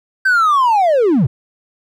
triangle linear sweep, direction down, 1568 to 103.2 Hz, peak -7 dBFS, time 0.25-1.27 s, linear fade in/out 10 ms, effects tanh soft clip ceiling -4 dBFS

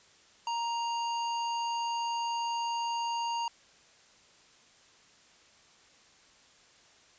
square tone, 935 Hz, A#5, 5 cents sharp, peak -31 dBFS, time 0.47-3.48 s, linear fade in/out 2 ms, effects white hiss -60 dBFS RMS until 7.18 s + resampled to 16000 Hz

